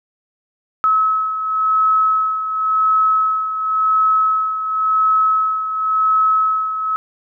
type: beating tone pair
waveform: sine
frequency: 1289 / 1289.93 Hz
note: E6 / E6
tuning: -39 / -38 cents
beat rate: 0.93 Hz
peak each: -14 / -21 dBFS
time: 0.84-6.96 s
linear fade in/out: 0 ms
effects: none